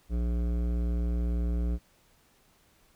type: tone with hard clipping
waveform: sine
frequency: 59 Hz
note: A#1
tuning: 22 cents sharp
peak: -28 dBFS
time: 0.09-1.79 s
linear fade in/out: 50 ms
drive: 14 dB
effects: pink hiss -64 dBFS RMS until 2.95 s